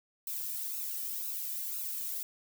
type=noise with flanger; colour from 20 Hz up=violet; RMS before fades=-37 dBFS; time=0.27-2.23 s; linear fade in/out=2 ms; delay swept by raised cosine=0.75 to 1.69 ms; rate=2 Hz; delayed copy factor=+0.65; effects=none